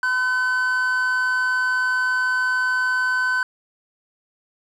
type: tone pair together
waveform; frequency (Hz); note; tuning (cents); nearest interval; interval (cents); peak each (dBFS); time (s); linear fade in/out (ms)
triangle; 1014 / 1519.3; B5 / F#6; +45 / +45; perfect fifth; 700; -25 / -17; 0.03-3.43; 2
effects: resampled to 24000 Hz + 8-bit